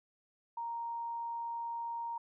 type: tone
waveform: sine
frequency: 932.3 Hz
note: A#5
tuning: in tune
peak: -36 dBFS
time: 0.57-2.18 s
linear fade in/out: 5 ms
effects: none